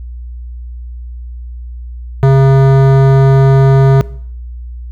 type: tone with hard clipping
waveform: sine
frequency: 135.2 Hz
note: C#3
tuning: 43 cents flat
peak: -6 dBFS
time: 2.23-4.01 s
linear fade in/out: 0 ms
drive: 16 dB
effects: noise-tail reverb RT60 0.6 s tail -20 dB re dry + added 60 Hz sine -23 dBFS peak until 4.91 s